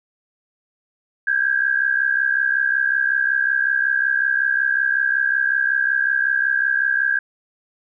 sine tone pair together, 1578 / 1643.4 Hz, G6 / G#6, +11 / -19 cents, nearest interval minor second, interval 70 cents, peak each -19 dBFS, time 1.27-7.19 s, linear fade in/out 5 ms, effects none

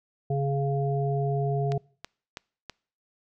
harmonic tone, 139.1 Hz, C#3, 6 cents sharp, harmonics 1 / 3 / 5, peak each -25 / -30 / -32 dBFS, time 0.3-1.78 s, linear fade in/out 5 ms
click train, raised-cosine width 0.2 ms, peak -19 dBFS, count 4, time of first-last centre 1.72-2.697 s, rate 3.07 Hz
effects noise-tail reverb RT60 0.5 s tail -26 dB re dry

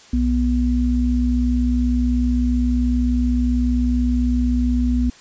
sine tone pair together, 61.4 / 245.6 Hz, B1 / B3, -9 / -9 cents, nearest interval 2 octaves, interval 2400 cents, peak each -18 dBFS, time 0.13-5.1 s, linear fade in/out 5 ms, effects white hiss -46 dBFS RMS until 5.2 s + resampled to 16000 Hz

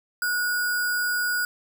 sine tone with sample-and-hold, 1458 Hz, F#6, 26 cents flat, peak -22 dBFS, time 0.22-1.45 s, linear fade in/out 2 ms, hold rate 6300 Hz, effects none

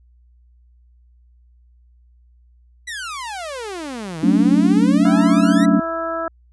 sawtooth exponential two-way sweep, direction down then up, 2000 to 155 to 2000 Hz, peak -23 dBFS, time 2.87-5.66 s, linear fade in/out 10 ms, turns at 4.19 s
sine chord, D major seventh, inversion first, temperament equal, 185 / 220 / 277.2 / 293.7 Hz, F#3 / A3 / C#4 / D4, 0 / 0 / 0 / 0 cents, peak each -17 dBFS, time 4.23-5.8 s, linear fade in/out 5 ms
harmonic tone, 329.6 Hz, E4, in tune, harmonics 1 / 2 / 3 / 4 / 5, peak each -30 / -24 / -34 / -25 / -34 dBFS, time 5.05-6.28 s, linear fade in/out 2 ms
effects added 60 Hz sine -49 dBFS peak until 6.52 s + resampled to 24000 Hz

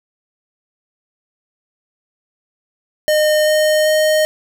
square tone with pitch steps, 611 / 614.9 / 618.8 Hz, D#5 / D#5 / D#5, -32 / -21 / -10 cents, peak -12 dBFS, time 3.08-4.25 s, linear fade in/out 0 ms, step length 390 ms, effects none

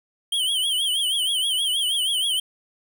square tone with vibrato, 3136 Hz, G7, in tune, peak -21 dBFS, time 0.32-2.4 s, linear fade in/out 5 ms, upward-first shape triangle, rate 6.3 Hz, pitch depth 130 cents each way, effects none

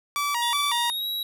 sawtooth tone with vibrato, 1046.5 Hz, C6, in tune, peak -20 dBFS, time 0.16-0.9 s, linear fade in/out 0 ms, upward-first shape square, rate 2.7 Hz, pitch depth 170 cents each way
square tone with pitch glide, 3486 to 3868 Hz, A7 to B7, -17 to -37 cents, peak -27 dBFS, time 0.42-1.23 s, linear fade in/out 2 ms, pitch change +180 cents, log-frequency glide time 0.63-1.07 s
effects none

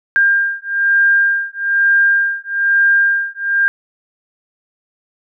sine beating tone pair, 1600 / 1601.1 Hz, G6 / G6, +35 / +36 cents, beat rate 1.1 Hz, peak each -14 dBFS, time 0.16-3.68 s, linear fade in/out 0 ms, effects none

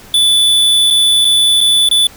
square tone with dropouts, 3476 Hz, A7, 22 cents flat, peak -8 dBFS, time 0.14-2.07 s, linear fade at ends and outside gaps 2 ms, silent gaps 0.903-0.907 / 1.247-1.251 / 1.606-1.611 / 1.889-1.912 s, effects pink hiss -38 dBFS RMS until 2.16 s

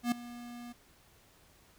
square tone with ADSR envelope, 240.1 Hz, B3, 49 cents flat, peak -26 dBFS, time 0.03-0.73 s, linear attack 88 ms, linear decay 5 ms, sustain -18 dB, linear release 14 ms, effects pink hiss -63 dBFS RMS until 1.78 s

